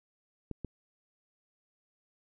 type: clicks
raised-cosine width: 3 ms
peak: -24 dBFS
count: 2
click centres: 0.513 / 0.647 s
effects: none